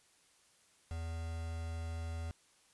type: tone with quantisation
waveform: triangle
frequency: 82.41 Hz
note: E2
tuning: in tune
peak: -36 dBFS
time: 0.91-2.31 s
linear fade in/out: 0 ms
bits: 8
effects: white hiss -68 dBFS RMS until 2.73 s + resampled to 24000 Hz